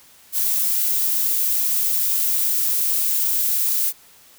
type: noise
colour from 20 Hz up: violet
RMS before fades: -20 dBFS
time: 0.32-3.93 s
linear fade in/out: 50 ms
effects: white hiss -50 dBFS RMS until 4.38 s